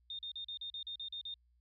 sine tone bursts, 3651 Hz, A#7, 37 cents flat, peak -40 dBFS, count 10, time 0.1-1.341 s, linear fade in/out 2 ms, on 89 ms, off 39 ms, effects added 60 Hz sine -68 dBFS peak until 1.6 s

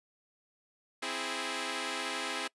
5% pulse chord, C augmented, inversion none, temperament equal, 261.6 / 329.6 / 415.3 Hz, C4 / E4 / G#4, 0 / 0 / 0 cents, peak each -27 dBFS, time 1.02-2.48 s, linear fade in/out 10 ms, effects noise-tail reverb RT60 0.1 s tail -24 dB re dry + resampled to 24000 Hz

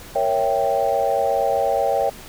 sine chord, A# diminished seventh, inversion none, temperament equal, 466.2 / 554.4 / 659.3 / 784 Hz, A#4 / C#5 / E5 / G5, 0 / 0 / 0 / 0 cents, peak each -25 / -21 / -23 / -21 dBFS, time 0.15-2.1 s, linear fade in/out 10 ms, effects tanh soft clip ceiling -6 dBFS + pink hiss -40 dBFS RMS until 2.28 s

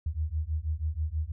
sine beating tone pair, 75 / 81.2 Hz, D2 / E2, +37 / -26 cents, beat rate 6.2 Hz, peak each -31 dBFS, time 0.06-1.32 s, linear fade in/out 5 ms, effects none

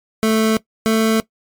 25% pulse tone pair in turn, 220.2 / 221.7 Hz, A3 / A3, +2 / +13 cents, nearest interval unison, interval 11 cents, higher second, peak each -9 dBFS, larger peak neither, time 0.23-0.57 / 0.86-1.2 s, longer neither, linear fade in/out 0 ms, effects noise-tail reverb RT60 0.1 s tail -19 dB re dry + MP3 96 kbps

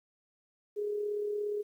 sine tone with amplitude modulation, 415.3 Hz, G#4, in tune, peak -29 dBFS, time 0.76-1.63 s, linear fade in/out 20 ms, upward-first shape sine, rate 37.1 Hz, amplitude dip 40%, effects 11-bit

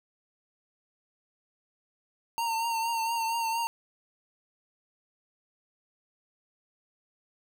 square tone with vibrato, 915 Hz, A#5, 32 cents flat, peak -28 dBFS, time 2.38-3.67 s, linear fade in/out 0 ms, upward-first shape triangle, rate 4.3 Hz, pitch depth 41 cents each way, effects none

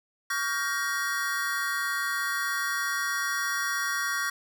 square chord, G half-diminished seventh, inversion second, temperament just, 1128.9 / 1411.2 / 1568 / 1881.6 Hz, Db6 / F6 / G6 / Bb6, +31 / +18 / 0 / +16 cents, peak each -34 / -34 / -34 / -32 dBFS, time 0.3-4.3 s, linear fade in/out 5 ms, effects none

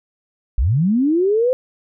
sine linear sweep, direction up, 45.55 to 521 Hz, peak -13 dBFS, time 0.58-1.53 s, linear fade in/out 0 ms, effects none

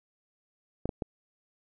clicks, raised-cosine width 2 ms, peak -17 / -18 / -18 dBFS, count 3, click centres 0.856 / 0.892 / 1.022 s, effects none

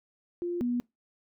sine tone pair in turn, 349.2 / 243.1 Hz, F4 / B3, 0 / -27 cents, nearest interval tritone, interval 627 cents, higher first, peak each -29 / -26 dBFS, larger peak second, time 0.42-0.61 / 0.61-0.8 s, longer neither, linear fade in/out 0 ms, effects noise-tail reverb RT60 0.2 s tail -24 dB re dry

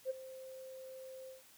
sine tone with ADSR envelope, 523.3 Hz, C5, in tune, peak -31 dBFS, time 0.05-1.43 s, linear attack 50 ms, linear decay 19 ms, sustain -16 dB, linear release 140 ms, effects tanh soft clip ceiling -27 dBFS + white hiss -62 dBFS RMS until 1.57 s

